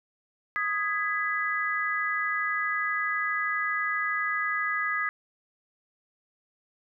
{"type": "chord", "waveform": "sine", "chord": "G# minor", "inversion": "second", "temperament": "just", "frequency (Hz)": [1245.9, 1661.2, 1993.5], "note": ["D#6", "G#6", "B6"], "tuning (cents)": [2, 0, 16], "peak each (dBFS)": -30, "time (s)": [0.56, 5.09], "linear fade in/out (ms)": 0, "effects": []}